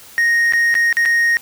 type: tone with dropouts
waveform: triangle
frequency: 1864.7 Hz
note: A#6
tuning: in tune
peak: -10 dBFS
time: 0.18-1.37 s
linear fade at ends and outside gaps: 0 ms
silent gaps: 0.524-0.535 / 0.742-0.752 / 0.927-0.969 / 1.053-1.058 s
effects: white hiss -41 dBFS RMS until 1.41 s